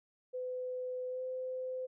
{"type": "tone with pitch glide", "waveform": "sine", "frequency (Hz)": [505, 512.6], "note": ["B4", "C5"], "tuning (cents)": [39, -36], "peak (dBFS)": -36, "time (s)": [0.33, 1.87], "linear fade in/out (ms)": 20, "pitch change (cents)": 25, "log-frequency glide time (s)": [1.09, 1.22], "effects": []}